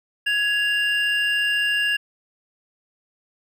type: tone pair together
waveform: triangle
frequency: 1669.6 / 2794 Hz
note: G#6 / F7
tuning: +9 / 0 cents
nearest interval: major sixth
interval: 891 cents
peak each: -20 dBFS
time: 0.26-1.97 s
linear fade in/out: 10 ms
effects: none